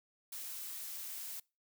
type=noise; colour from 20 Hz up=blue; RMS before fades=-44 dBFS; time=0.32-1.4 s; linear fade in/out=5 ms; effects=noise-tail reverb RT60 0.3 s tail -25 dB re dry